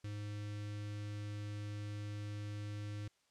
square tone with notch filter, 103.83 Hz, G#2, in tune, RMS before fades -43 dBFS, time 0.04-3.08 s, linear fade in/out 5 ms, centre 810 Hz, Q 0.9, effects white hiss -75 dBFS RMS until 3.3 s + low-pass 7000 Hz 12 dB/octave

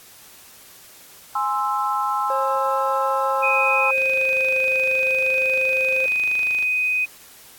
sine chord, Ab augmented, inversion none, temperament equal, 830.6 / 1046.5 / 1318.5 Hz, Ab5 / C6 / E6, 0 / 0 / 0 cents, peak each -24 dBFS, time 1.35-3.91 s, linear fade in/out 5 ms
triangle tone with pitch glide, 537 to 525 Hz, C5 to C5, +45 to +6 cents, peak -22 dBFS, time 2.3-6.06 s, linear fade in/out 2 ms, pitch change -39 cents, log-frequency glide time 3.37-4.57 s
sine tone, 2502 Hz, D#7, 9 cents sharp, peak -18 dBFS, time 3.42-7.06 s, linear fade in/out 20 ms
click train, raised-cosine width 0.2 ms, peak -19 dBFS, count 69, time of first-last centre 3.98-6.626 s, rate 25.7 Hz
effects white hiss -46 dBFS RMS until 7.58 s + AAC 64 kbps

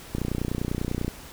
click train, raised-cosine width 3 ms, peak -14 dBFS, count 29, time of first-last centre 0.15-1.08 s, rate 30.1 Hz, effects pink hiss -44 dBFS RMS until 1.32 s

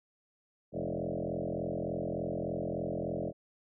sine tone with frequency modulation, 377.2 Hz, F#4, 33 cents sharp, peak -32 dBFS, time 0.72-3.33 s, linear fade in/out 50 ms, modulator 43.4 Hz, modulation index 6.1, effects none

